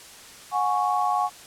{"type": "chord", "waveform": "sine", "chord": "F# suspended second", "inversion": "none", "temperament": "equal with one note detuned", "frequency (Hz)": [727.7, 830.6, 1108.7], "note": ["F#5", "G#5", "C#6"], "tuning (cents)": [-29, 0, 0], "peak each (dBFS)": -25, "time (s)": [0.51, 1.3], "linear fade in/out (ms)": 50, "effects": ["white hiss -45 dBFS RMS until 1.46 s", "low-pass 10000 Hz 12 dB/octave"]}